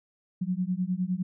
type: beating tone pair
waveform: sine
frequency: 177.9 / 187.7 Hz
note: F3 / F#3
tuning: +32 / +25 cents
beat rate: 9.8 Hz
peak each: -29 dBFS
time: 0.41-1.23 s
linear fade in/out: 10 ms
effects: none